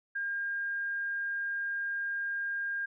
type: tone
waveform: sine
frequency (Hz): 1610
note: G6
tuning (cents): +46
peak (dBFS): -31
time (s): 0.15-2.86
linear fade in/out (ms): 10
effects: none